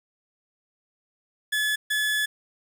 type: tone bursts at uneven times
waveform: 30% pulse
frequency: 1715 Hz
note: A6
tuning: 45 cents flat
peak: -20 dBFS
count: 2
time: 1.52-1.76 / 1.9-2.26 s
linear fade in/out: 10 ms
effects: 9-bit